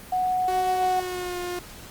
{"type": "tone", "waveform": "sine", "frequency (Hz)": 737, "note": "F#5", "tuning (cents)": -7, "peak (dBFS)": -21, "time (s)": [0.12, 1], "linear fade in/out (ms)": 5}
{"type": "tone with pitch glide", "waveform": "sawtooth", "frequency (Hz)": [372.5, 355.7], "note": ["F#4", "F4"], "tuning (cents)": [12, 32], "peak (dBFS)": -25, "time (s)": [0.48, 1.59], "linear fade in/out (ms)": 2, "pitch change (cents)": -80, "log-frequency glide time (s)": [0.79, 1.39]}
{"effects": ["pink hiss -43 dBFS RMS until 1.9 s", "Opus 32 kbps"]}